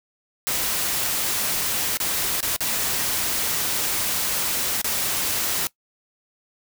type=noise with dropouts; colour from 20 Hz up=white; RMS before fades=-24 dBFS; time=0.47-5.67 s; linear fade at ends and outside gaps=0 ms; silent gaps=1.971-2.002 / 2.405-2.428 / 2.563-2.606 / 4.815-4.844 s; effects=noise-tail reverb RT60 0.1 s tail -20 dB re dry